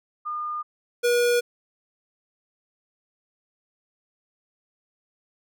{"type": "tone pair in turn", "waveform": ["sine", "square"], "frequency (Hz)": [1214, 481.8], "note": ["D#6", "B4"], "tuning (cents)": [-43, -43], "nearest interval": "octave + major third", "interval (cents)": 1600, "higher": "first", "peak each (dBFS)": [-27, -19], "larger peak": "second", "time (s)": [[0.25, 0.63], [1.03, 1.41]], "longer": "neither", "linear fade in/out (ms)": 20, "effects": []}